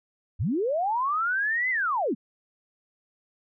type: linear two-way sweep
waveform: sine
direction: up then down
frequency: 65.41 to 2072 to 171.3 Hz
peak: -23 dBFS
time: 0.39-2.15 s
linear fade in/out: 20 ms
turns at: 1.7 s
effects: none